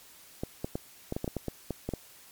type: clicks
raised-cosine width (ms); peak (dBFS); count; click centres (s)
2; -18; 12; 0.435 / 0.645 / 0.755 / 1.124 / 1.165 / 1.244 / 1.278 / 1.367 / 1.483 / 1.707 / 1.89 / 1.937
effects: white hiss -54 dBFS RMS until 2.31 s + MP3 96 kbps